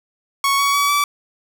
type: tone with pitch steps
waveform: sawtooth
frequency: 1108.7 / 1123.5 / 1138.6 / 1153.8 Hz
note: C#6 / C#6 / C#6 / D6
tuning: 0 / +23 / +46 / -31 cents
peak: -11 dBFS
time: 0.44-1.04 s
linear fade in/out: 2 ms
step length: 150 ms
effects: none